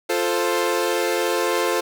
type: chord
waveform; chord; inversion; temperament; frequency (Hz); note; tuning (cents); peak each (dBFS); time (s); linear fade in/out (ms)
sawtooth; F major; none; equal; 349.2 / 440 / 523.3; F4 / A4 / C5; 0 / 0 / 0; -20; 0.09-1.81; 10
effects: none